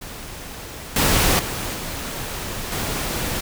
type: noise with level steps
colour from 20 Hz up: pink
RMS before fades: -35 / -17 / -27 / -29 / -25 dBFS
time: 0.01-3.41 s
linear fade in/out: 10 ms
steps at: 0.96 / 1.39 / 1.74 / 2.72 s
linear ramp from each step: 2 ms
effects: none